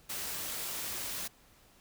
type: noise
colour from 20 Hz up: white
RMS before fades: -38 dBFS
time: 0.09-1.28 s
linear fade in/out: 10 ms
effects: pink hiss -62 dBFS RMS until 1.8 s